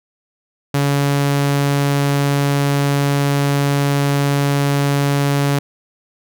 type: tone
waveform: sawtooth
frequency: 141.5 Hz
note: C#3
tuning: 36 cents sharp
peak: -10 dBFS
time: 0.74-5.59 s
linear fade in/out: 5 ms
effects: none